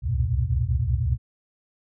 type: tone cluster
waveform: sine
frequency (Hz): 65.2 / 70.7 / 86.9 / 114 / 123.9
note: C2 / C#2 / F2 / A#2 / B2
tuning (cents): -5 / +35 / -8 / -38 / +6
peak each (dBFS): -27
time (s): 0.02-1.18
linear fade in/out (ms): 50
effects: none